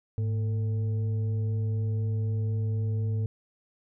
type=tone with frequency modulation; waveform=sine; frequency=106 Hz; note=G#2; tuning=36 cents sharp; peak=-25 dBFS; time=0.18-3.26 s; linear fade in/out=0 ms; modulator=343 Hz; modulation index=0.28; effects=none